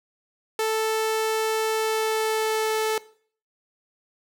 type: tone with pitch glide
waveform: sawtooth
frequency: 440 to 437 Hz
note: A4 to A4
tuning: 0 to -12 cents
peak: -18 dBFS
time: 0.59-2.98 s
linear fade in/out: 2 ms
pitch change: -12 cents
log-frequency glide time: 1.73-2.78 s
effects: noise-tail reverb RT60 0.5 s tail -19 dB re dry